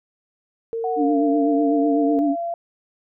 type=tone; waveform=sine; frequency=456.8 Hz; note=A#4; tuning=35 cents flat; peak=-23 dBFS; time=0.73-2.19 s; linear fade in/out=0 ms
type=tone with pitch glide; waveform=sine; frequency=740 to 682.5 Hz; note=F#5 to F5; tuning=0 to -40 cents; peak=-23 dBFS; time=0.84-2.54 s; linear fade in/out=2 ms; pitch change=-140 cents; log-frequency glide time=0.95-1.17 s
type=tone with vibrato; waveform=sine; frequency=288.6 Hz; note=D4; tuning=30 cents flat; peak=-17 dBFS; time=0.96-2.36 s; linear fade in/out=50 ms; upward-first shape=triangle; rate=8 Hz; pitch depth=71 cents each way
effects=none